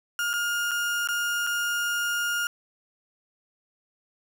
35% pulse tone with dropouts, 1418 Hz, F6, 26 cents sharp, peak -23 dBFS, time 0.19-2.47 s, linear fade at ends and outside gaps 1 ms, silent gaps 0.332-0.337 / 0.711-0.715 / 1.074-1.087 / 1.467-1.471 s, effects none

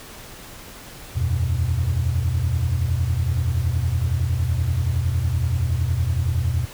sine tone cluster, 80.5 / 91.2 / 122.9 Hz, E2 / F#2 / B2, -41 / -24 / -8 cents, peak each -22 dBFS, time 1.15-6.66 s, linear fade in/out 20 ms, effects tanh soft clip ceiling -12 dBFS + pink hiss -40 dBFS RMS until 6.73 s

